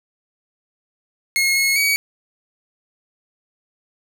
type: tone with pitch steps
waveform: sawtooth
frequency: 2162 / 2175 / 2261 Hz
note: C#7 / C#7 / C#7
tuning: -44 / -33 / +34 cents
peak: -12 dBFS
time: 1.36-1.96 s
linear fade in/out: 0 ms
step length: 200 ms
effects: none